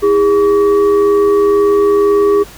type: tone with frequency modulation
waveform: sine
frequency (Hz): 407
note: G#4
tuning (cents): -35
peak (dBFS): -7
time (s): 0.02-2.44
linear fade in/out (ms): 20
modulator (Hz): 732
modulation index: 0.5
effects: added 50 Hz sine -37 dBFS peak until 2.57 s + pink hiss -36 dBFS RMS until 2.57 s